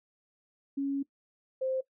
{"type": "tone pair in turn", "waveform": "sine", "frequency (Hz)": [277.2, 523.3], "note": ["C#4", "C5"], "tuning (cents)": [0, 0], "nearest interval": "major seventh", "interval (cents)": 1100, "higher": "second", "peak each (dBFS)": [-28, -28], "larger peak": "neither", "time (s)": [[0.77, 1.03], [1.61, 1.81]], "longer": "first", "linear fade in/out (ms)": 10, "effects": ["noise-tail reverb RT60 0.1 s tail -19 dB re dry"]}